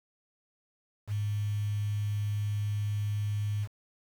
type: tone with quantisation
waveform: sine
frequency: 103.83 Hz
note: G#2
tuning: in tune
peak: -28 dBFS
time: 1.07-3.68 s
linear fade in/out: 50 ms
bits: 8
effects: none